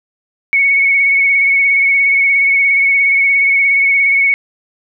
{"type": "tone with vibrato", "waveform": "sine", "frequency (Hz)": 2217, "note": "C#7", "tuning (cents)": 0, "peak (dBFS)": -8, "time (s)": [0.53, 4.34], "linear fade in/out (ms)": 0, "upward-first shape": "sine", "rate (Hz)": 17, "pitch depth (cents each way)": 26, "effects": []}